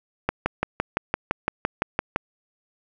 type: click train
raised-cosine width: 0.5 ms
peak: -6 dBFS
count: 12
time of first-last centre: 0.29-2.161 s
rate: 5.88 Hz
effects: none